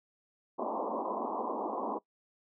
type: band-pass noise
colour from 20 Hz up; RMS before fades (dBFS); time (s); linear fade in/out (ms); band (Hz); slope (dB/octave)
white; -35; 0.58-1.99; 20; 210 to 1100; 96
effects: noise-tail reverb RT60 0.1 s tail -20 dB re dry